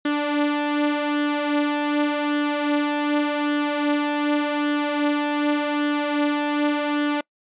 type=tone with flanger; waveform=sawtooth; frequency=293.7 Hz; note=D4; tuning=in tune; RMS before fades=-22 dBFS; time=0.05-7.21 s; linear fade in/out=5 ms; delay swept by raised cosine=0.6 to 4.6 ms; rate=0.86 Hz; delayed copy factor=+0.5; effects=noise-tail reverb RT60 0.1 s tail -26 dB re dry + resampled to 8000 Hz